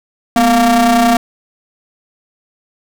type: ring-modulated tone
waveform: 45% pulse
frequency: 228.8 Hz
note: A#3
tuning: 32 cents flat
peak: -5 dBFS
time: 0.36-1.17 s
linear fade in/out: 2 ms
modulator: 473 Hz
effects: none